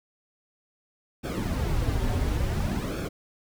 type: noise with flanger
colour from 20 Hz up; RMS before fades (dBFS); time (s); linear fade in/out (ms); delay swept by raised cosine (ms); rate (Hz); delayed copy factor
brown; -27; 1.23-3.09; 20; 1 to 6.1; 0.57; -0.75
effects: none